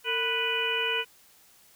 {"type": "harmonic tone with a mistuned harmonic", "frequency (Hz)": 493.9, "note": "B4", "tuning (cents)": 0, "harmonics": [1, 2, 3, 4, 5, 6], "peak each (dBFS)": [-33, -36, -33, -38, -30, -30], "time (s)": [0.04, 1.05], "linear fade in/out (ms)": 50, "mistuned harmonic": 1, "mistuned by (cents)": -140, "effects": ["white hiss -58 dBFS RMS until 1.75 s"]}